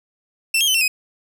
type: tone with pitch steps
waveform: sawtooth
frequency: 2683 / 3226 / 3040 / 2708 / 2520 Hz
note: E7 / G7 / F#7 / E7 / D#7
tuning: +30 / +49 / +46 / +46 / +21 cents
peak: -12 dBFS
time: 0.54-0.88 s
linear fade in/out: 5 ms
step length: 68 ms
effects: none